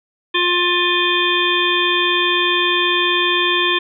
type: harmonic tone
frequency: 353 Hz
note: F4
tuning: 19 cents sharp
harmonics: 1 / 3 / 5 / 7 / 9 / 10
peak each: -21 / -21 / -21 / -21 / -21 / -21 dBFS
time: 0.34-3.79 s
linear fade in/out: 10 ms
effects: none